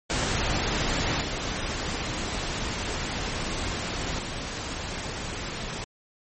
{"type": "noise with level steps", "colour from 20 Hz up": "pink", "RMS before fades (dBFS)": [-26, -30, -33], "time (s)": [0.1, 5.84], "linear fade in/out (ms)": 0, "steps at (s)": [1.21, 4.19], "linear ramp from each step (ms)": 2, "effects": ["MP3 32 kbps"]}